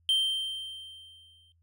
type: tone with exponential decay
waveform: triangle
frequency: 3136 Hz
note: G7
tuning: in tune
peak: -19 dBFS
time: 0.09-1.52 s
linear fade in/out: 1 ms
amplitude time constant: 310 ms
effects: noise-tail reverb RT60 0.1 s tail -19 dB re dry + added 84 Hz sine -64 dBFS peak until 1.62 s